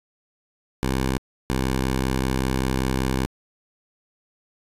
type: tone pair in turn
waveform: 10% pulse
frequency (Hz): 65.41 / 65.17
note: C2 / C2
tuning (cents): 0 / -6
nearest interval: unison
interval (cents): 6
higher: first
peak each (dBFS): -13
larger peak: neither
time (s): 0.83-1.18 / 1.5-3.26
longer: second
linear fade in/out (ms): 0
effects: resampled to 32000 Hz